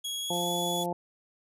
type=tone with pitch glide; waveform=sawtooth; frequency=3322 to 3404 Hz; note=G#7 to G#7; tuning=0 to +42 cents; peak=-29 dBFS; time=0.04-0.84 s; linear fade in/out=10 ms; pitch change=+42 cents; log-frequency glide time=0.2-0.53 s
type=harmonic tone; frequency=174.61 Hz; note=F3; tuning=in tune; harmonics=1 / 2 / 3 / 4 / 5; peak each=-35 / -35 / -35 / -35 / -35 dBFS; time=0.3-0.93 s; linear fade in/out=5 ms
type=noise; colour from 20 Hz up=violet; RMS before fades=-41 dBFS; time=0.33-0.86 s; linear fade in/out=2 ms
effects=resampled to 32000 Hz